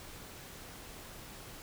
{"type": "silence", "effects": ["pink hiss -49 dBFS RMS until 1.62 s"]}